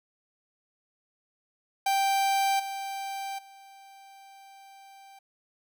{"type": "tone with level steps", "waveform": "45% pulse", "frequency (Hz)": 784, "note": "G5", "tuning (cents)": 0, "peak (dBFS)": [-23, -33, -49], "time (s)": [1.86, 5.19], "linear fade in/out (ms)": 5, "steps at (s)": [2.59, 3.38], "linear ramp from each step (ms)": 10, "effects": []}